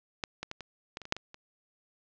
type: clicks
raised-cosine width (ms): 0.2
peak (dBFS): -14 / -19 / -20 / -24 / -20 / -27 / -26 / -8 / -23 / -29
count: 10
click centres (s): 0.238 / 0.43 / 0.514 / 0.607 / 0.971 / 1.017 / 1.054 / 1.124 / 1.166 / 1.344
effects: low-pass 6000 Hz 12 dB/octave